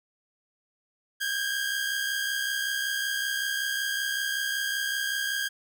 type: tone pair together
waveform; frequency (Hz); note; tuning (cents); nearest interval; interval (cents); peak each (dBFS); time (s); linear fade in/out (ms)
sawtooth; 1568 / 1633.3; G6 / G#6; 0 / -29; minor second; 71; -29 / -25; 1.2-5.49; 20
effects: none